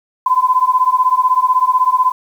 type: beating tone pair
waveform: sine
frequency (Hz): 1008 / 1024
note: B5 / C6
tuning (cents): +35 / -38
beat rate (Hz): 16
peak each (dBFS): -13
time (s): 0.26-2.12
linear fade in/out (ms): 5
effects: 7-bit